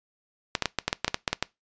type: clicks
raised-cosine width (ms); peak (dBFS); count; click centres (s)
0.2; -6; 12; 0.552 / 0.623 / 0.657 / 0.787 / 0.88 / 0.929 / 1.046 / 1.08 / 1.144 / 1.278 / 1.33 / 1.426
effects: noise-tail reverb RT60 0.2 s tail -22 dB re dry + resampled to 16000 Hz